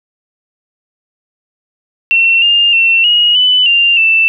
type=tone with pitch steps; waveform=sine; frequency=2711 / 2811 / 2703 / 2886 / 2997 / 2788 / 2660 Hz; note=E7 / F7 / E7 / F#7 / F#7 / F7 / E7; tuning=+48 / +11 / +43 / -44 / +22 / -4 / +15 cents; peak=-6 dBFS; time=2.11-4.28 s; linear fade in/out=0 ms; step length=310 ms; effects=none